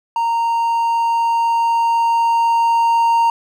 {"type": "tone with level ramp", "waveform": "triangle", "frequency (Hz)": 926, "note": "A#5", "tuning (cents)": -12, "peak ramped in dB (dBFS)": [-13, -9], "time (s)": [0.16, 3.3], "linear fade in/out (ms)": 2, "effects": []}